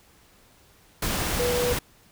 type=tone in noise; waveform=sine; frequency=488.2 Hz; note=B4; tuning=20 cents flat; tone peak=-23 dBFS; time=1.39-1.73 s; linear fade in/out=5 ms; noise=pink; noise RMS=-27 dBFS; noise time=1.02-1.79 s; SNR=+1 dB; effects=pink hiss -57 dBFS RMS until 2.11 s